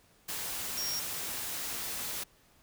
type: tone in noise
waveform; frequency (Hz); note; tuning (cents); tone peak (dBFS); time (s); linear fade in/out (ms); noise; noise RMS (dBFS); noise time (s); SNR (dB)
sine; 5588; F8; 0; -33; 0.77-1; 10; white; -37; 0.28-2.24; +1
effects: pink hiss -64 dBFS RMS until 2.62 s